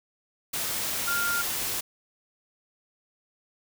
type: tone in noise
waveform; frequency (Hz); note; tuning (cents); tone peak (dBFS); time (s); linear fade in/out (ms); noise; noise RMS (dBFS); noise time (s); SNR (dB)
sine; 1400; F6; +4; -26; 1.07-1.42; 10; white; -30; 0.53-1.81; +1
effects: none